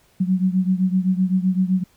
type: beating tone pair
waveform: sine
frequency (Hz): 183.6 / 191.4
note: F#3 / G3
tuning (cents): -13 / -41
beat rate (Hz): 7.8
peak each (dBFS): -18 / -21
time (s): 0.2-1.84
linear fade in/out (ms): 10
effects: pink hiss -58 dBFS RMS until 1.96 s